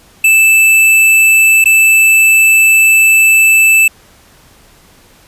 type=tone with dropouts; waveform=square; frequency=2637 Hz; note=E7; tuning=in tune; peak=-5 dBFS; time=0.24-3.88 s; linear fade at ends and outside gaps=5 ms; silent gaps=1.642-1.656 s; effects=pink hiss -44 dBFS RMS until 5.27 s + resampled to 32000 Hz